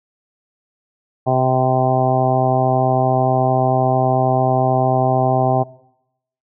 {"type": "harmonic tone", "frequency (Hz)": 129.2, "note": "C3", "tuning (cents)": -21, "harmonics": [1, 2, 3, 4, 5, 6, 7, 8], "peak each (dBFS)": [-19, -24, -23, -28, -18, -18, -29, -29], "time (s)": [1.26, 5.64], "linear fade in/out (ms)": 20, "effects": ["noise-tail reverb RT60 0.8 s tail -20 dB re dry"]}